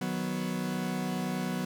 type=chord; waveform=40% pulse; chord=B major; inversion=first; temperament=equal; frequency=155.56 / 185 / 246.9 Hz; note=D#3 / F#3 / B3; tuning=0 / 0 / 0 cents; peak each=-38 / -32 / -34 dBFS; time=0.01-1.65 s; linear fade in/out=5 ms; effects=none